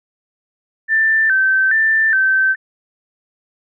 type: tone with vibrato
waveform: sine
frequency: 1658 Hz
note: G#6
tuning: 3 cents flat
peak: -11 dBFS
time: 0.88-2.56 s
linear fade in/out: 50 ms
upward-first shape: square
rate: 1.2 Hz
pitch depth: 120 cents each way
effects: none